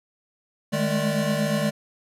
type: tone cluster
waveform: square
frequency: 153.5 / 207.1 / 215.6 / 584 Hz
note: D#3 / G#3 / A3 / D5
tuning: -23 / -5 / -35 / -10 cents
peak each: -28 dBFS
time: 0.72-1.71 s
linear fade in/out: 20 ms
effects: resampled to 32000 Hz + 9-bit